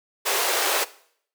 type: high-pass noise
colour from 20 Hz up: pink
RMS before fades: -23 dBFS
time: 0.25-0.85 s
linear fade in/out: 20 ms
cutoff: 380 Hz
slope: 48 dB/octave
effects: noise-tail reverb RT60 0.6 s tail -18 dB re dry